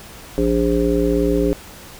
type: harmonic tone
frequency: 58.27 Hz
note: A#1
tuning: in tune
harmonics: 1 / 3 / 5 / 7 / 9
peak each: -22 / -24 / -19 / -19 / -23 dBFS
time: 0.38-1.53 s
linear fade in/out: 0 ms
effects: pink hiss -39 dBFS RMS until 1.99 s